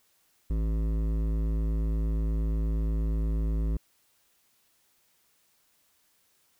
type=tone with hard clipping; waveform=triangle; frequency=54.2 Hz; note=A1; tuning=25 cents flat; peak=-27 dBFS; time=0.5-3.77 s; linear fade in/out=5 ms; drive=17 dB; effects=white hiss -68 dBFS RMS until 6.59 s